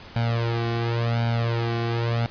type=tone with flanger; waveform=sawtooth; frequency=116.54 Hz; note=A#2; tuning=in tune; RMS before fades=-24 dBFS; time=0.16-2.26 s; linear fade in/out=0 ms; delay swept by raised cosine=1.3 to 2.7 ms; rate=0.92 Hz; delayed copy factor=+1; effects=pink hiss -43 dBFS RMS until 2.3 s + resampled to 11025 Hz